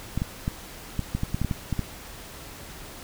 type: clicks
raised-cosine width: 5 ms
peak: -13 dBFS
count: 12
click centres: 0.176 / 0.219 / 0.479 / 0.993 / 1.15 / 1.234 / 1.345 / 1.416 / 1.447 / 1.512 / 1.727 / 1.793 s
effects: pink hiss -42 dBFS RMS until 3.03 s